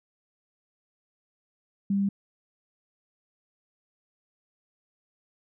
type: tone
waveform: sine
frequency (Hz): 198.4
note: G3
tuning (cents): +21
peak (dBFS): -22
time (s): 1.9-2.09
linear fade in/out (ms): 5
effects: none